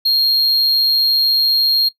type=tone; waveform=triangle; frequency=4238 Hz; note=C8; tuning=21 cents sharp; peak=-10 dBFS; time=0.05-1.89 s; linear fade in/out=10 ms; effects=noise-tail reverb RT60 0.1 s tail -20 dB re dry